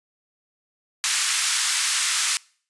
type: band-pass noise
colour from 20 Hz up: white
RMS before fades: -23 dBFS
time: 1.04-2.37 s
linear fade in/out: 0 ms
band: 1200 to 9600 Hz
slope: 24 dB/octave
effects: noise-tail reverb RT60 0.5 s tail -25 dB re dry + resampled to 24000 Hz